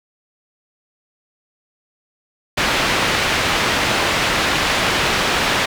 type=low-pass noise; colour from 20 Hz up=white; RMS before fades=-18 dBFS; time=2.57-5.66 s; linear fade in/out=10 ms; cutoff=2900 Hz; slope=12 dB/octave; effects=none